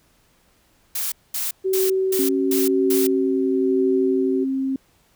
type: noise bursts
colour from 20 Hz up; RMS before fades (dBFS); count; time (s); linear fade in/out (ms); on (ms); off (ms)
blue; -25; 6; 0.95-3.07; 5; 170; 220
type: tone with tremolo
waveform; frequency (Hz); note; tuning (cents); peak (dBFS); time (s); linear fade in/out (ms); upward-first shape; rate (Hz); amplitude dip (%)
sine; 379.7; F#4; +45; -17; 1.64-4.45; 20; sine; 1; 35
type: tone with pitch glide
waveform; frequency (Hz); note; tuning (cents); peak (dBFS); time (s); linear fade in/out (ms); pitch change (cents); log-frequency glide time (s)
sine; 273.7 to 267.1; C#4 to C4; -22 to +36; -20; 2.19-4.76; 2; -42; 2.5-3.72
effects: pink hiss -60 dBFS RMS until 5.15 s